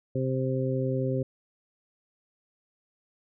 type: harmonic tone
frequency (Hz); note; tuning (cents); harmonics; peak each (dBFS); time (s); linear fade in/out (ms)
130.81; C3; 0; 1 / 2 / 3 / 4; -28 / -32 / -32 / -32; 0.15-1.23; 5
effects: none